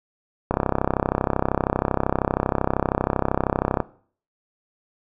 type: click train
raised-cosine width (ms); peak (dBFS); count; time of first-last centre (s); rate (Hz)
1; -5; 109; 0.51-3.803; 32.8
effects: noise-tail reverb RT60 0.5 s tail -19 dB re dry